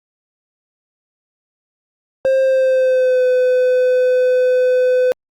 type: tone with pitch glide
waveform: triangle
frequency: 530 to 505.2 Hz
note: C5 to B4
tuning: +22 to +39 cents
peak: -9 dBFS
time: 2.25-5.12 s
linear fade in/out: 0 ms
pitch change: -83 cents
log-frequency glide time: 2.41-3.25 s
effects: Opus 48 kbps